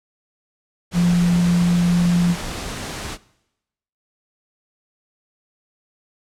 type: tone in noise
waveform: sine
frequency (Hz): 174.61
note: F3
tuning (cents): 0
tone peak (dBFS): -13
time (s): 0.93-2.36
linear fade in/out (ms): 50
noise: pink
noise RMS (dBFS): -29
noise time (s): 0.91-3.18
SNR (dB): +13
effects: noise-tail reverb RT60 0.9 s tail -21 dB re dry + low-pass 9000 Hz 12 dB/octave